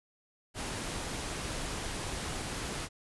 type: noise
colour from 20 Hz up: pink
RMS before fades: -37 dBFS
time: 0.54-2.89 s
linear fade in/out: 50 ms
effects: resampled to 24000 Hz